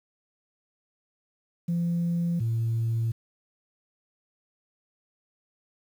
sine tone pair in turn, 171.2 / 114.26 Hz, F3 / A#2, -34 / -34 cents, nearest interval perfect fifth, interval 700 cents, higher first, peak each -22 dBFS, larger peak neither, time 1.68-2.4 / 2.4-3.12 s, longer neither, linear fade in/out 10 ms, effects tanh soft clip ceiling -21 dBFS + 9-bit

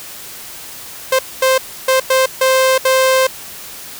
sawtooth tone bursts at uneven times, 523.3 Hz, C5, in tune, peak -6 dBFS, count 6, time 1.12-1.19 / 1.42-1.58 / 1.88-2 / 2.1-2.26 / 2.41-2.78 / 2.85-3.27 s, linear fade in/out 5 ms, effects white hiss -32 dBFS RMS until 3.99 s

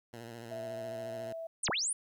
10% pulse tone with vibrato, 116.54 Hz, A#2, in tune, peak -36 dBFS, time 0.13-1.33 s, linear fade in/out 5 ms, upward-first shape sine, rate 14 Hz, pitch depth 50 cents each way
sine tone, 657 Hz, E5, 6 cents flat, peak -38 dBFS, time 0.51-1.47 s, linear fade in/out 5 ms
sine linear two-way sweep, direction down then up, 10140 to 54 to 10140 Hz, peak -30 dBFS, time 1.63-1.93 s, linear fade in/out 5 ms, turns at 1.69 s
effects 12-bit

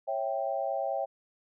sine chord, C# diminished, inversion none, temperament equal with one note detuned, 549.9 / 659.3 / 784 Hz, C#5 / E5 / G5, -14 / 0 / 0 cents, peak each -33 dBFS, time 0.07-1.06 s, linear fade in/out 20 ms, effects none

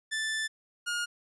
sawtooth tone pair in turn, 1760 / 1426.2 Hz, A6 / F6, 0 / +36 cents, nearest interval major third, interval 364 cents, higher first, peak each -26 dBFS, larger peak neither, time 0.11-0.48 / 0.86-1.06 s, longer first, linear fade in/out 20 ms, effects resampled to 24000 Hz

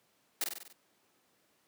white noise with echo, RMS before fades -32 dBFS, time 0.41-0.44 s, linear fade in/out 2 ms, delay 48 ms, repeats 6, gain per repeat -4 dB, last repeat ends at 0.728 s, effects pink hiss -71 dBFS RMS until 1.67 s + high-pass 200 Hz 12 dB/octave

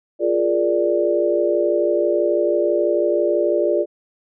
sine chord, Bb dominant seventh, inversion second, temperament equal with one note detuned, 349.2 / 415.3 / 467.5 / 587.3 Hz, F4 / Ab4 / Bb4 / D5, 0 / 0 / +5 / 0 cents, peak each -20 / -22 / -25 / -19 dBFS, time 0.19-3.86 s, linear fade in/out 50 ms, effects none

